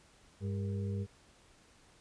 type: harmonic tone with a mistuned harmonic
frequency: 100 Hz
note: G2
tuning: 35 cents sharp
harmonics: 1 / 2 / 4 / 5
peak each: -34 / -40 / -46 / -48 dBFS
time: 0.4-1.07 s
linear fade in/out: 50 ms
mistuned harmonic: 5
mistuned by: -98 cents
effects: pink hiss -63 dBFS RMS until 2 s + resampled to 22050 Hz